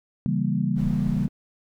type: chord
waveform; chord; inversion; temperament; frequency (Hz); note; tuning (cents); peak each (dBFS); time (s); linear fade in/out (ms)
sine; C# diminished seventh; none; equal; 138.59 / 164.81 / 196 / 233.1; C#3 / E3 / G3 / Bb3; 0 / 0 / 0 / 0; -27 / -27 / -25 / -28; 0.26-1.28; 0
type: noise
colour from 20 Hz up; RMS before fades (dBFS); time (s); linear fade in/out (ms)
brown; -34; 0.75-1.29; 50
effects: none